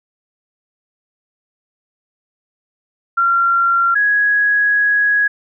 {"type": "tone pair in turn", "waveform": "sine", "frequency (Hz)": [1375, 1666], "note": ["F6", "G#6"], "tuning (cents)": [-27, 5], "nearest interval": "minor third", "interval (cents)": 332, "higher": "second", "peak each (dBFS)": -11, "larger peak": "neither", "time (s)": [[3.17, 3.95], [3.95, 5.28]], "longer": "second", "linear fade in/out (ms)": 10, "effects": []}